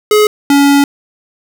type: tone pair in turn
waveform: square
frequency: 422.8 / 282.2 Hz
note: G#4 / C#4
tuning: +31 / +31 cents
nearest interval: perfect fifth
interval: 700 cents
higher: first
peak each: -6 dBFS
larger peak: neither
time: 0.11-0.27 / 0.5-0.84 s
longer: second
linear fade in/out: 2 ms
effects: none